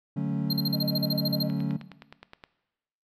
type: chord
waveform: triangle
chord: D major seventh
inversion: none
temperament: equal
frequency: 146.83 / 185 / 220 / 277.2 Hz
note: D3 / F#3 / A3 / C#4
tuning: 0 / 0 / 0 / 0 cents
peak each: -28 / -29 / -32 / -32 dBFS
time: 0.16-1.77 s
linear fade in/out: 10 ms
type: tone bursts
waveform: square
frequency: 4186 Hz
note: C8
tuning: in tune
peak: -26 dBFS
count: 13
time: 0.5-1.432 s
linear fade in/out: 5 ms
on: 32 ms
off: 43 ms
type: tone with tremolo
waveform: sine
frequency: 614 Hz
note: D#5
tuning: 23 cents flat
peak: -32 dBFS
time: 0.72-1.53 s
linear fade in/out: 50 ms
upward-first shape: sine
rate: 9.9 Hz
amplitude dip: 95%
type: click train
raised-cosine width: 0.3 ms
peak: -27 dBFS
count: 10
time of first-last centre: 1.5-2.438 s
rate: 9.59 Hz
effects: noise-tail reverb RT60 1.0 s tail -17 dB re dry